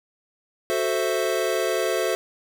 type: chord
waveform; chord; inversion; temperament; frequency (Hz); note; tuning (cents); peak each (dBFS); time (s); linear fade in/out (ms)
square; F# half-diminished seventh; none; equal; 370 / 440 / 523.3 / 659.3; F#4 / A4 / C5 / E5; 0 / 0 / 0 / 0; -28; 0.7-2.15; 0
effects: none